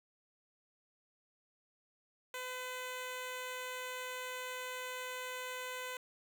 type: tone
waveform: 10% pulse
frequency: 506 Hz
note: B4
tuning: 42 cents sharp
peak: -32 dBFS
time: 2.34-5.97 s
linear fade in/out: 2 ms
effects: none